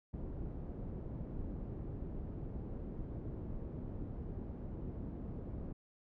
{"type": "low-pass noise", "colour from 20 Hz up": "pink", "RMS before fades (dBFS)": -43, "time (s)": [0.13, 5.73], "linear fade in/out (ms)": 10, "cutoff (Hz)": 340, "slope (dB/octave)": 12, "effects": []}